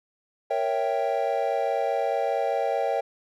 triangle chord, A# diminished seventh, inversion none, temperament equal, 466.2 / 554.4 / 659.3 / 784 Hz, A#4 / C#5 / E5 / G5, 0 / 0 / 0 / 0 cents, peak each -28 / -26 / -27 / -26 dBFS, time 0.5-3.01 s, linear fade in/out 10 ms, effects none

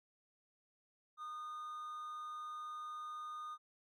triangle tone with amplitude modulation, 1226 Hz, D#6, 26 cents flat, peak -40 dBFS, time 1.17-3.58 s, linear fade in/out 50 ms, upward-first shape sine, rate 294 Hz, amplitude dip 25%, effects MP3 96 kbps

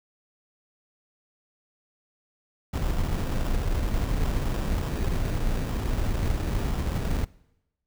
brown noise with sample-and-hold, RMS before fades -26 dBFS, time 2.73-7.25 s, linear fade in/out 10 ms, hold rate 2100 Hz, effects noise-tail reverb RT60 0.9 s tail -22 dB re dry

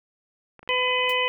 clicks, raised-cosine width 0.5 ms, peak -31 dBFS, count 12, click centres 0.593 / 0.63 / 0.676 / 0.709 / 0.74 / 0.787 / 0.825 / 0.878 / 0.911 / 0.99 / 1.042 / 1.077 s
harmonic tone, 503 Hz, B4, 32 cents sharp, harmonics 1 / 2 / 4 / 5 / 6, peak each -27 / -27 / -27 / -27 / -27 dBFS, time 0.69-1.28 s, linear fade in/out 0 ms
white noise with exponential decay, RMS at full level -35 dBFS, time 1.09-1.18 s, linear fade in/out 5 ms, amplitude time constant 18 ms
effects none

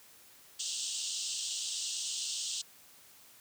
white band-pass noise, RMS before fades -37 dBFS, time 0.59-2.62 s, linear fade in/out 10 ms, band 2800 to 8500 Hz, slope 96 dB/octave, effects white hiss -58 dBFS RMS until 3.4 s + high-pass 60 Hz 12 dB/octave

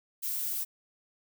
violet noise, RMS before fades -33 dBFS, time 0.22-0.65 s, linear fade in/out 20 ms, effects none

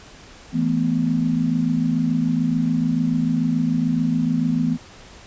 sine chord, E suspended fourth, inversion none, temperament equal, 164.81 / 220 / 246.9 Hz, E3 / A3 / B3, 0 / 0 / 0 cents, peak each -22 / -24 / -20 dBFS, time 0.52-4.78 s, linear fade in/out 50 ms, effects pink hiss -44 dBFS RMS until 5.26 s + resampled to 16000 Hz

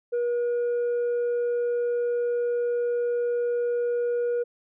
sine tone, 480 Hz, B4, 49 cents flat, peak -20 dBFS, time 0.12-4.44 s, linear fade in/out 20 ms, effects tanh soft clip ceiling -22 dBFS

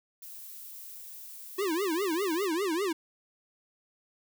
violet noise, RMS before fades -45 dBFS, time 0.22-2.47 s, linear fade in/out 5 ms
square tone with vibrato, 358.8 Hz, F4, 47 cents sharp, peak -28 dBFS, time 1.58-2.93 s, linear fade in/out 10 ms, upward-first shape triangle, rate 5 Hz, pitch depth 290 cents each way
effects none

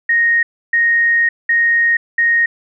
sine tone bursts at uneven times, 1864 Hz, A#6, 1 cent flat, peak -10 dBFS, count 4, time 0.09-0.43 / 0.73-1.29 / 1.49-1.97 / 2.18-2.46 s, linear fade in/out 5 ms, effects none

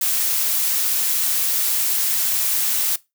blue noise, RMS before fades -20 dBFS, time 0.01-2.96 s, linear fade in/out 5 ms, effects noise-tail reverb RT60 0.2 s tail -19 dB re dry

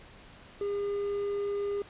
triangle tone, 405 Hz, G#4, 43 cents flat, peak -27 dBFS, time 0.61-1.82 s, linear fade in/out 2 ms, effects pink hiss -52 dBFS RMS until 1.89 s + resampled to 8000 Hz

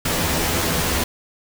pink noise with comb filter, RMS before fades -21 dBFS, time 0.05-1.04 s, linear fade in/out 5 ms, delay 12 ms, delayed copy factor +0.75, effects none

